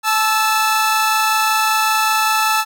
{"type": "tone pair together", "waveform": "sawtooth", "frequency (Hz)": [870.6, 1318.5], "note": ["A5", "E6"], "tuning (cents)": [-19, 0], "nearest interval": "perfect fifth", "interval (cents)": 719, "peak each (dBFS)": -13, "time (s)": [0.03, 2.65], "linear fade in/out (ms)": 50, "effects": []}